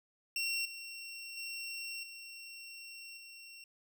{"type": "tone with level steps", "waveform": "25% pulse", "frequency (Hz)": 2729, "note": "F7", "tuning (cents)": -41, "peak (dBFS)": [-29, -40, -36, -43, -46], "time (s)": [0.36, 3.64], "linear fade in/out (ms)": 2, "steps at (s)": [0.65, 1.37, 2.03, 3.17], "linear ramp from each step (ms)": 5, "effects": []}